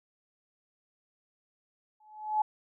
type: tone with exponential growth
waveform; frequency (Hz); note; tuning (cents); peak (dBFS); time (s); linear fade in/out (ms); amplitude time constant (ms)
sine; 855; A5; -50; -21; 2-2.42; 5; 91
effects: none